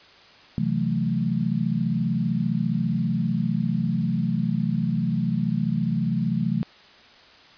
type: chord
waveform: sine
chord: F# half-diminished seventh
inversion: second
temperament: equal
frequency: 130.81 / 164.81 / 185 / 220 Hz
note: C3 / E3 / F#3 / A3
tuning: 0 / 0 / 0 / 0 cents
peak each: -28 / -26 / -27 / -26 dBFS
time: 0.58-6.63 s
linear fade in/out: 0 ms
effects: white hiss -50 dBFS RMS until 7.57 s + resampled to 11025 Hz